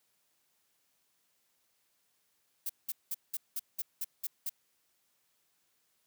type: noise bursts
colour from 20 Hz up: violet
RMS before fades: -35 dBFS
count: 9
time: 2.66-4.495 s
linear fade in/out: 5 ms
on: 35 ms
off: 190 ms
effects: white hiss -75 dBFS RMS until 6.06 s + high-pass 80 Hz 12 dB/octave